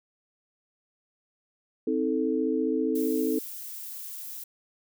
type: chord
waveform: sine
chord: A diminished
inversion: first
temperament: equal with one note detuned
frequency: 261.6 / 316.6 / 440 Hz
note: C4 / Eb4 / A4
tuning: 0 / +30 / 0 cents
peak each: -28 dBFS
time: 1.87-3.39 s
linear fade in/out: 5 ms
type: noise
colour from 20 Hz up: violet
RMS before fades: -39 dBFS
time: 2.95-4.44 s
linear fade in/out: 5 ms
effects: none